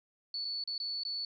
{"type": "tone with dropouts", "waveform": "sine", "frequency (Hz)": 4447, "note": "C#8", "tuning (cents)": 5, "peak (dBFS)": -34, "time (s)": [0.34, 1.25], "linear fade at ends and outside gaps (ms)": 2, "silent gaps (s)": [[0.447, 0.45], [0.639, 0.675], [0.78, 0.8], [1.035, 1.05]], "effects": []}